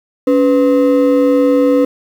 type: ring-modulated tone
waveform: triangle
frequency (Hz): 390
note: G4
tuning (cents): -9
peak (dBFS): -3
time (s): 0.27-1.85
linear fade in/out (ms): 5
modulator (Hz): 109
effects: 7-bit